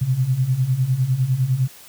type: beating tone pair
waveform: sine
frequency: 123.47 / 133.37 Hz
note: B2 / C3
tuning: 0 / +34 cents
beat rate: 9.9 Hz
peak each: -22 / -18 dBFS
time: 0.01-1.68 s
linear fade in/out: 10 ms
effects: white hiss -44 dBFS RMS until 1.88 s